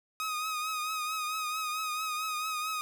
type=tone with vibrato; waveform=sawtooth; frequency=1254 Hz; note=D#6; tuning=13 cents sharp; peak=-28 dBFS; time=0.2-2.81 s; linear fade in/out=0 ms; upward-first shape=triangle; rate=4.5 Hz; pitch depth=50 cents each way; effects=none